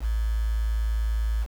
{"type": "tone with quantisation", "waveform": "sine", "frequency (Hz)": 55, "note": "A1", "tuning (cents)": 0, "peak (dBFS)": -22, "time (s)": [0, 1.47], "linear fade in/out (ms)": 50, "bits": 7, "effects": []}